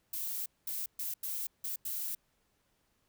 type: noise bursts at uneven times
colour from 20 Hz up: violet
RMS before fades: -37 dBFS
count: 6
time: 0.13-0.46 / 0.67-0.86 / 0.99-1.14 / 1.23-1.47 / 1.64-1.76 / 1.85-2.15 s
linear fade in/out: 5 ms
effects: pink hiss -75 dBFS RMS until 3.08 s